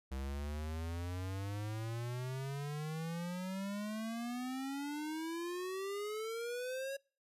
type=exponential sweep; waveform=square; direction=up; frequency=65.41 to 554.4 Hz; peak=-39 dBFS; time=0.11-6.97 s; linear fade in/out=10 ms; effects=noise-tail reverb RT60 0.4 s tail -26 dB re dry + resampled to 32000 Hz

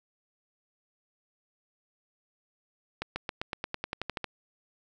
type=accelerating click train; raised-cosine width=0.3 ms; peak=-16 dBFS; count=13; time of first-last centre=3.02-4.243 s; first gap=140 ms; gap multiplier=0.94; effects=none

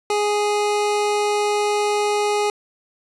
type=tone; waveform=25% pulse; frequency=415.3 Hz; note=G#4; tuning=in tune; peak=-14 dBFS; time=0.1-2.5 s; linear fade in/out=2 ms; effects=resampled to 24000 Hz + 9-bit

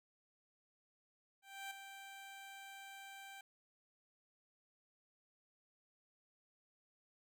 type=tone with ADSR envelope; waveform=15% pulse; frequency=784 Hz; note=G5; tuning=in tune; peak=-37 dBFS; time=1.42-3.41 s; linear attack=290 ms; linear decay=4 ms; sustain=-8 dB; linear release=3 ms; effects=none

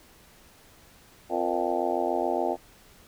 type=harmonic tone with a mistuned harmonic; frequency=87 Hz; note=F2; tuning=6 cents flat; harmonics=3 / 4 / 5 / 6 / 7 / 8 / 9 / 10; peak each=-35 / -31 / -33 / -37 / -31 / -31 / -31 / -36 dBFS; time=1.29-2.57 s; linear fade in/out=50 ms; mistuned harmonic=5; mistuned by=+110 cents; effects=pink hiss -55 dBFS RMS until 3.07 s

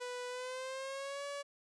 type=tone with pitch glide; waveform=sawtooth; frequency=494.5 to 568 Hz; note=B4 to C#5; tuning=+2 to +42 cents; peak=-36 dBFS; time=0-1.43 s; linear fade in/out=20 ms; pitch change=+240 cents; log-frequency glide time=0.28-1.25 s; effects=resampled to 22050 Hz

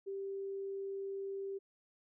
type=tone; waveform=sine; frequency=392 Hz; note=G4; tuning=in tune; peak=-38 dBFS; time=0.06-1.59 s; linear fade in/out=20 ms; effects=none

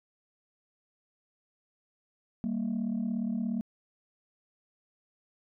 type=tone pair together; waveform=sine; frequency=196 / 233.1 Hz; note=G3 / A#3; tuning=0 / 0 cents; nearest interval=minor third; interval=300 cents; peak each=-31 / -29 dBFS; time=2.44-3.61 s; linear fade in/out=0 ms; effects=tanh soft clip ceiling -25 dBFS

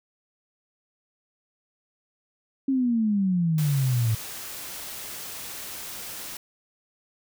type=exponential sweep; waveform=sine; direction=down; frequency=274.2 to 108.7 Hz; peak=-20 dBFS; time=2.68-4.15 s; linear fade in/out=5 ms
type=noise; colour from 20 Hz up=white; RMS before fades=-37 dBFS; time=3.58-6.37 s; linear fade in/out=2 ms
effects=none

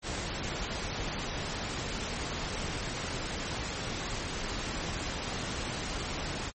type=noise; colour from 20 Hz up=pink; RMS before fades=-35 dBFS; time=0.02-6.52 s; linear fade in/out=50 ms; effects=MP3 32 kbps

